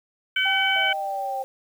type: harmonic tone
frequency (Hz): 760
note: F#5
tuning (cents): +46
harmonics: 2 / 3 / 4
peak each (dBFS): -24 / -24 / -24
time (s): 0.36-0.93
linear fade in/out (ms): 5
type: tone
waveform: sine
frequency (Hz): 784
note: G5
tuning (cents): 0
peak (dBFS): -26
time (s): 0.45-1.43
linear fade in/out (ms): 10
type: exponential sweep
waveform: sine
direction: down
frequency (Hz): 659.3 to 527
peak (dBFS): -32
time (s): 0.76-1.44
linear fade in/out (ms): 0
effects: 8-bit